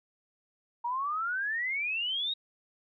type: exponential sweep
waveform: sine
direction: up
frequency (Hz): 932.3 to 3815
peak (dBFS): -29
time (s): 0.84-2.34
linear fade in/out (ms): 10
effects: none